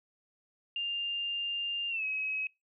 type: tone with pitch glide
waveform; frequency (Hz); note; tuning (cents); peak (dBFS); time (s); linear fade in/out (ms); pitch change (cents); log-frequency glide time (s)
sine; 2800 to 2553; F7 to D#7; +4 to +44; -31; 0.76-2.47; 2; -160; 1.89-2.04
effects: noise-tail reverb RT60 0.2 s tail -23 dB re dry